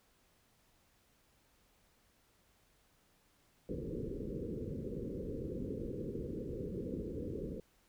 white low-pass noise, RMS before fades -41 dBFS, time 3.69-7.6 s, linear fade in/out 2 ms, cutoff 510 Hz, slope 96 dB/octave, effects pink hiss -71 dBFS RMS until 7.88 s

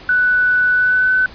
sine tone with pitch glide, 1487 to 1510.4 Hz, F#6 to F#6, +8 to +35 cents, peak -11 dBFS, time 0.09-1.26 s, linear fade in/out 2 ms, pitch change +27 cents, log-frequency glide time 0.74-1.12 s, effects pink hiss -38 dBFS RMS until 1.34 s + resampled to 11025 Hz

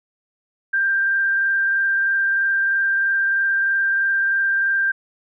sine tone with frequency modulation, 1584 Hz, G6, 18 cents sharp, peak -16 dBFS, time 0.73-4.92 s, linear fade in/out 10 ms, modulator 23.1 Hz, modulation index 0.67, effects none

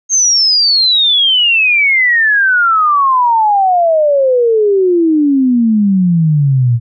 sine exponential sweep, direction down, 6470 to 114.6 Hz, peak -7 dBFS, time 0.09-6.8 s, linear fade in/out 50 ms, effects none

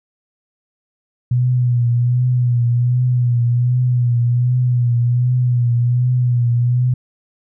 sine tone with vibrato, 122.4 Hz, B2, 15 cents flat, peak -12 dBFS, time 1.31-6.94 s, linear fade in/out 5 ms, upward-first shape triangle, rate 1.3 Hz, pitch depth 52 cents each way, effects none

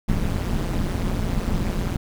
brown noise with amplitude modulation, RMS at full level -19 dBFS, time 0.08-1.97 s, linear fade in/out 10 ms, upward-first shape sine, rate 179 Hz, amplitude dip 95%, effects none

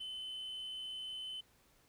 sine tone, 3042 Hz, F#7, 47 cents sharp, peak -39 dBFS, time 0-1.41 s, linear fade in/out 10 ms, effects tanh soft clip ceiling -40 dBFS + pink hiss -69 dBFS RMS until 1.88 s

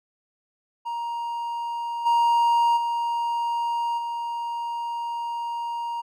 triangle tone with level steps, 939 Hz, A#5, 12 cents sharp, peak -25 / -15 / -21 / -25 dBFS, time 0.85-6.02 s, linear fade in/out 20 ms, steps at 2.05 / 2.76 / 3.97 s, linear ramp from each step 20 ms, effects none

